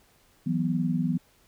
sine chord, E suspended second, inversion none, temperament equal, 164.81 / 185 / 246.9 Hz, E3 / F#3 / B3, 0 / 0 / 0 cents, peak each -27 / -29 / -28 dBFS, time 0.46-1.18 s, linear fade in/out 10 ms, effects pink hiss -62 dBFS RMS until 1.47 s

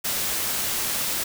white noise, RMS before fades -26 dBFS, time 0.04-1.24 s, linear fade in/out 10 ms, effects none

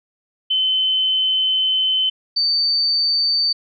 sine tone pair in turn, 3056 / 4579 Hz, G7 / D8, -45 / -45 cents, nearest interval perfect fifth, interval 700 cents, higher second, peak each -15 dBFS, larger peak neither, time 0.5-2.1 / 2.36-3.53 s, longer first, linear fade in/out 10 ms, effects none

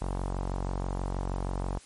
sawtooth tone with low-pass filter, 46.25 Hz, F#1, in tune, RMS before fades -32 dBFS, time 0.01-1.79 s, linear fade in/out 10 ms, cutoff 950 Hz, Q 2.1, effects white hiss -54 dBFS RMS until 1.85 s + MP3 48 kbps

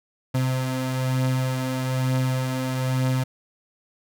35% pulse beating tone pair, 129.3 / 130.4 Hz, C3 / C3, -20 / -5 cents, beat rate 1.1 Hz, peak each -21 / -28 dBFS, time 0.34-3.24 s, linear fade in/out 10 ms, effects none

